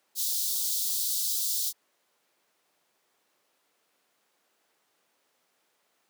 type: high-pass noise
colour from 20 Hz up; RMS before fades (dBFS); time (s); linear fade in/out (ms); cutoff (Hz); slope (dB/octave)
white; -29; 0.15-1.73; 50; 3600; 48
effects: pink hiss -71 dBFS RMS until 6.09 s + high-pass 400 Hz 12 dB/octave